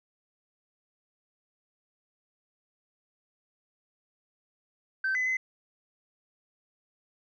sine tone with pitch steps, 1548 / 2015 / 2042 Hz, G6 / B6 / C7, -22 / +34 / -43 cents, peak -24 dBFS, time 5.04-5.37 s, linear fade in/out 5 ms, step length 110 ms, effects tanh soft clip ceiling -23 dBFS

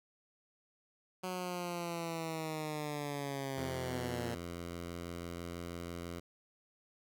10% pulse linear sweep, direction down, 185 to 117 Hz, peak -29 dBFS, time 1.23-4.35 s, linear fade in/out 10 ms
10% pulse tone, 86.1 Hz, F2, 24 cents flat, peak -33 dBFS, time 3.57-6.2 s, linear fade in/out 10 ms
effects none

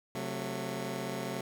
15% pulse chord, F# diminished, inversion second, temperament just, 133.2 / 185 / 222 Hz, C3 / F#3 / A3, +31 / 0 / +16 cents, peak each -33 dBFS, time 0.15-1.41 s, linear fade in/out 2 ms, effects none

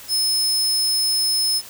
sawtooth tone, 5200 Hz, E8, 24 cents flat, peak -15 dBFS, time 0.08-1.62 s, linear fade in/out 50 ms, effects white hiss -40 dBFS RMS until 1.69 s

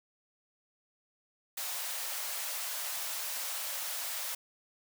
white high-pass noise, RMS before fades -37 dBFS, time 1.57-4.35 s, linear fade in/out 5 ms, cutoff 520 Hz, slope 48 dB/octave, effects none

